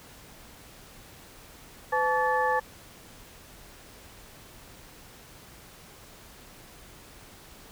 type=tone cluster; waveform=sine; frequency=507 / 865 / 1141 / 1745 Hz; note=B4 / A5 / C#6 / A6; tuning=+45 / -30 / +50 / -15 cents; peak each=-28 / -26 / -31 / -29 dBFS; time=1.92-2.6 s; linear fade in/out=10 ms; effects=pink hiss -50 dBFS RMS until 7.71 s